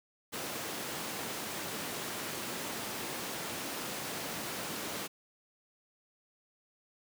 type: high-pass noise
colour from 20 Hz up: pink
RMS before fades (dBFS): -39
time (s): 0.32-5.08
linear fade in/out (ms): 20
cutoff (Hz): 200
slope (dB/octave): 12
effects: none